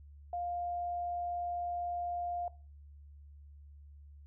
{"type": "tone", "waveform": "sine", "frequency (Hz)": 702, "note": "F5", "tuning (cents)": 9, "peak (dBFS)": -34, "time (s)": [0.33, 2.48], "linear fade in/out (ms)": 2, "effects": ["noise-tail reverb RT60 0.4 s tail -20 dB re dry", "added 72 Hz sine -51 dBFS peak until 4.26 s"]}